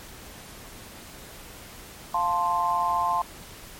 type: chord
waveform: sine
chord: F major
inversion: none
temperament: equal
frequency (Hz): 698.5 / 880 / 1046.5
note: F5 / A5 / C6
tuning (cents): 0 / 0 / 0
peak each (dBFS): -29 / -26 / -24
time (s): 2.14-3.22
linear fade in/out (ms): 5
effects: pink hiss -44 dBFS RMS until 3.79 s + MP3 64 kbps